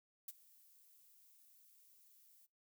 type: noise with ADSR envelope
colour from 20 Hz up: violet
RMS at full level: -45 dBFS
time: 0.28-2.47 s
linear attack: 5 ms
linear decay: 30 ms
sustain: -22 dB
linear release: 25 ms
effects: noise-tail reverb RT60 0.2 s tail -21 dB re dry